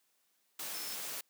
sine tone in noise, 5280 Hz, E8, 2 cents sharp, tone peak -45 dBFS, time 0.74-0.95 s, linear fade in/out 5 ms, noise white, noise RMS -41 dBFS, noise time 0.59-1.21 s, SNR -7 dB, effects white hiss -75 dBFS RMS until 1.29 s + high-pass 200 Hz 12 dB/octave

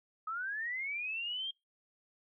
sine linear sweep, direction up, 1253 to 3232 Hz, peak -35 dBFS, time 0.27-1.51 s, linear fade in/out 5 ms, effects noise-tail reverb RT60 0.2 s tail -24 dB re dry

